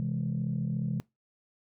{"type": "chord", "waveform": "sine", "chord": "C augmented", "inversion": "none", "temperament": "equal", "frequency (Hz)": [130.81, 164.81, 207.7], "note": ["C3", "E3", "G#3"], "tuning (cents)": [0, 0, 0], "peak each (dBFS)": [-31, -32, -33], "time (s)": [0, 1], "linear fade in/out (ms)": 0, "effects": ["noise-tail reverb RT60 0.2 s tail -24 dB re dry", "tanh soft clip ceiling -22 dBFS"]}